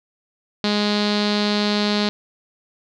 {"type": "tone with low-pass filter", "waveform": "sawtooth", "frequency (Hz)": 207.7, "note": "G#3", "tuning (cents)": 0, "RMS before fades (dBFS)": -20, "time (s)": [0.64, 2.09], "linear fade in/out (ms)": 0, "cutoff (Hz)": 4200, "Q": 5.3, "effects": []}